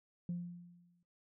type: tone with exponential decay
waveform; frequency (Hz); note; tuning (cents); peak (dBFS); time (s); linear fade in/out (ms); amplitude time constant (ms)
sine; 174.61; F3; 0; -33; 0.29-1.03; 2; 160
effects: noise-tail reverb RT60 0.2 s tail -24 dB re dry + tanh soft clip ceiling -32 dBFS